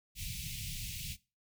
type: band-stop noise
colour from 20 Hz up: pink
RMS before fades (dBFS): -41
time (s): 0.15-1.17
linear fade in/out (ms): 50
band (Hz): 180 to 2300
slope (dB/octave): 48
effects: noise-tail reverb RT60 0.3 s tail -20 dB re dry